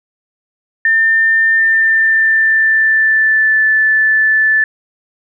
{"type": "tone with pitch glide", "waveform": "sine", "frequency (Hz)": [1800, 1750.8], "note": ["A6", "A6"], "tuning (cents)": [39, -9], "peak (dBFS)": -8, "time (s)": [0.85, 4.64], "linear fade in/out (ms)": 2, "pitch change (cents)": -48, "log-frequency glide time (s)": [1.5, 3.65], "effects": []}